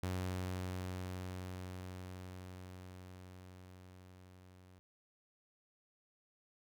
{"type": "tone with level ramp", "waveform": "sawtooth", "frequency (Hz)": 91.9, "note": "F#2", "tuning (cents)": -11, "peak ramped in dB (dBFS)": [-32, -55], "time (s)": [0.03, 4.79], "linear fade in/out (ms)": 0, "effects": []}